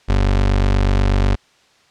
30% pulse tone, 48.24 Hz, G1, 27 cents flat, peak -10 dBFS, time 0.08-1.36 s, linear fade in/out 20 ms, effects white hiss -54 dBFS RMS until 1.9 s + low-pass 5000 Hz 12 dB/octave

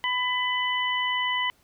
harmonic tone, 999 Hz, B5, 20 cents sharp, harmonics 1 / 2 / 3, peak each -28 / -27 / -29 dBFS, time 0.04-1.5 s, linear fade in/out 0 ms, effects pink hiss -63 dBFS RMS until 1.63 s

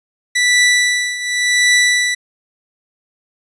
sawtooth tone with tremolo, 1969 Hz, B6, 6 cents flat, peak -5 dBFS, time 0.35-2.15 s, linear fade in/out 10 ms, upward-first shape triangle, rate 0.9 Hz, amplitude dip 80%, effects resampled to 22050 Hz

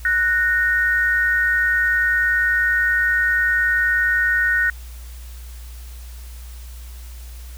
sine tone pair together, 1480 / 1849.7 Hz, F#6 / A#6, 0 / -14 cents, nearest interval major third, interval 386 cents, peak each -18 dBFS, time 0.05-4.7 s, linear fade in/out 2 ms, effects added 60 Hz sine -33 dBFS peak until 7.57 s + white hiss -46 dBFS RMS until 7.57 s

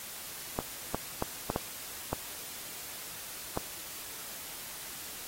clicks, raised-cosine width 1 ms, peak -16 dBFS, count 7, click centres 0.589 / 0.946 / 1.224 / 1.501 / 1.561 / 2.13 / 3.574 s, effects white hiss -43 dBFS RMS until 5.27 s + AAC 48 kbps

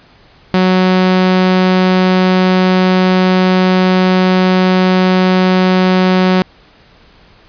sawtooth tone, 185 Hz, F#3, in tune, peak -4 dBFS, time 0.54-6.42 s, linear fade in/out 0 ms, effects pink hiss -45 dBFS RMS until 7.48 s + resampled to 11025 Hz

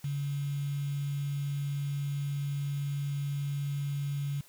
sine tone with quantisation, 141.9 Hz, C#3, 41 cents sharp, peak -30 dBFS, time 0.04-4.41 s, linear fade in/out 5 ms, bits 8, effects white hiss -58 dBFS RMS until 4.48 s

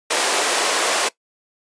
pink high-pass noise, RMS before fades -19 dBFS, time 0.1-1.09 s, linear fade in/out 10 ms, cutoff 390 Hz, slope 24 dB/octave, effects noise-tail reverb RT60 0.1 s tail -19 dB re dry + resampled to 22050 Hz

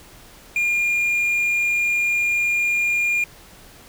triangle tone with quantisation, 2412 Hz, D7, 46 cents sharp, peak -16 dBFS, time 0.56-3.24 s, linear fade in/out 2 ms, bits 7, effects pink hiss -46 dBFS RMS until 3.88 s

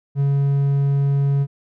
triangle tone, 139.9 Hz, C#3, 16 cents sharp, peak -13 dBFS, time 0.15-1.47 s, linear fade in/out 50 ms, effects none

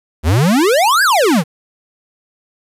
square exponential two-way sweep, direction up then down, 69.3 to 1689 to 140.5 Hz, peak -10 dBFS, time 0.23-1.44 s, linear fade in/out 50 ms, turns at 1.03 s, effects resampled to 32000 Hz + 7-bit

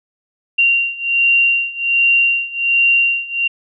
sine beating tone pair, 2764 / 2765.3 Hz, F7 / F7, -19 / -18 cents, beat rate 1.3 Hz, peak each -16 / -14 dBFS, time 0.58-3.48 s, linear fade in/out 10 ms, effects none

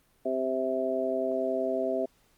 harmonic tone, 130.81 Hz, C3, in tune, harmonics 2 / 3 / 4 / 5, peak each -34 / -32 / -34 / -29 dBFS, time 0.25-2.06 s, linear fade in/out 10 ms, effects pink hiss -66 dBFS RMS until 2.37 s + Opus 32 kbps

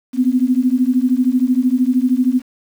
sine beating tone pair, 246.9 / 259.9 Hz, B3 / C4, 0 / -11 cents, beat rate 13 Hz, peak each -15 dBFS, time 0.13-2.42 s, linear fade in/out 50 ms, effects 7-bit

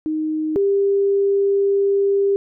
sine tone pair in turn, 311.1 / 397.5 Hz, D#4 / G4, 0 / +24 cents, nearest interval major third, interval 424 cents, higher second, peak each -19 / -14 dBFS, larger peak second, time 0.06-0.56 / 0.56-2.36 s, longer second, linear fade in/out 0 ms, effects none

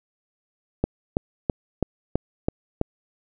click train, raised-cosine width 2 ms, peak -7 dBFS, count 7, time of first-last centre 0.84-2.814 s, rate 3.04 Hz, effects none

